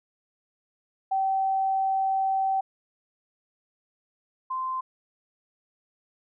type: tone pair in turn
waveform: sine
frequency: 771 / 1038.7 Hz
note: G5 / C6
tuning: -29 / -13 cents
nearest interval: perfect fourth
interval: 516 cents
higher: second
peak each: -22 / -27 dBFS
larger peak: first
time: 1.11-2.61 / 4.5-4.81 s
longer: first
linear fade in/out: 10 ms
effects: none